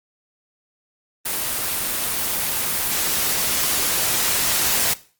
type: noise with level ramp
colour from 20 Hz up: white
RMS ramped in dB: -24 to -19 dBFS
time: 1.25-4.94 s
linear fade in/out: 10 ms
effects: noise-tail reverb RT60 0.4 s tail -18 dB re dry + Opus 24 kbps